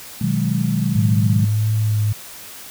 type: chord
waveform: sine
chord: G# minor seventh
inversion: first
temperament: equal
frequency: 123.47 / 155.56 / 185 / 207.7 Hz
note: B2 / D#3 / F#3 / G#3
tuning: 0 / 0 / 0 / 0 cents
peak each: -22 dBFS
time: 0.21-1.45 s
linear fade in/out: 5 ms
type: tone with vibrato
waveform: sine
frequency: 107.2 Hz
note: A2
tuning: 45 cents flat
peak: -15 dBFS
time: 0.95-2.13 s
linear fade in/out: 10 ms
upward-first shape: sine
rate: 1.6 Hz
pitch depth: 24 cents each way
effects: white hiss -37 dBFS RMS until 2.7 s